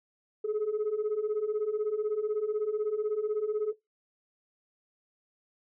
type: beating tone pair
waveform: sine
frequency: 414.7 / 430.7 Hz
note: G#4 / A4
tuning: -3 / -37 cents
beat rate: 16 Hz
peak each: -31 / -28 dBFS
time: 0.44-3.73 s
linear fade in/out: 10 ms
effects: noise-tail reverb RT60 0.2 s tail -21 dB re dry + tanh soft clip ceiling -24 dBFS